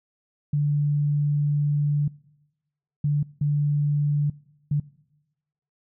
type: tone bursts at uneven times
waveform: sine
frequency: 146.2 Hz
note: D3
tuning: 7 cents flat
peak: -19 dBFS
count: 4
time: 0.53-2.08 / 3.04-3.23 / 3.41-4.3 / 4.71-4.8 s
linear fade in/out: 5 ms
effects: noise-tail reverb RT60 1.0 s tail -23 dB re dry